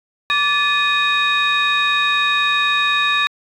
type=tone cluster; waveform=sine; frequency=1159 / 1738 / 2484 / 3752 Hz; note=D6 / A6 / D#7 / A#7; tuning=-23 / -22 / -3 / +11 cents; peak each=-19 dBFS; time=0.3-3.27 s; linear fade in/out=0 ms; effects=tanh soft clip ceiling -7 dBFS